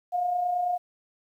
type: tone pair together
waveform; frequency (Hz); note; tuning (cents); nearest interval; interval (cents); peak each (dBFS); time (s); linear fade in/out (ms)
sine; 686 / 715.1; F5 / F5; -31 / +41; minor second; 72; -35 / -24; 0.12-0.78; 20
effects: 10-bit